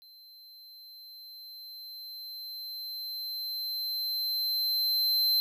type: tone with level ramp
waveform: square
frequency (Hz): 4100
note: C8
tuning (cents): -36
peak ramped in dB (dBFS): -52 to -23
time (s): 0.02-5.4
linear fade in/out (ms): 0
effects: none